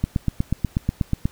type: click train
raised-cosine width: 5 ms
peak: -7 dBFS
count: 11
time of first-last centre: 0.04-1.255 s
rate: 8.23 Hz
effects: pink hiss -51 dBFS RMS until 1.31 s